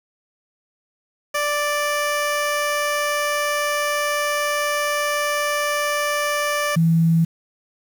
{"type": "tone pair in turn", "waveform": ["15% pulse", "sine"], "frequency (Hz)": [587.3, 164.81], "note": ["D5", "E3"], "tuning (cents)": [0, 0], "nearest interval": "octave + minor seventh", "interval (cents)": 2200, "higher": "first", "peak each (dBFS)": -13, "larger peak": "neither", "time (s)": [[1.34, 6.76], [6.76, 7.25]], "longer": "first", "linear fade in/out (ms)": 10, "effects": ["7-bit"]}